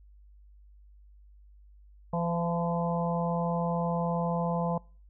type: harmonic tone with a mistuned harmonic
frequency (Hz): 170.2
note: F3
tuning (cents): -44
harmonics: 1 / 3 / 4 / 5 / 6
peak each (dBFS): -29 / -34 / -35 / -36 / -37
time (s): 2.13-4.78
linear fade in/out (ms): 5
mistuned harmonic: 5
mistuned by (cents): +26
effects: noise-tail reverb RT60 0.4 s tail -25 dB re dry + added 50 Hz sine -52 dBFS peak until 5.09 s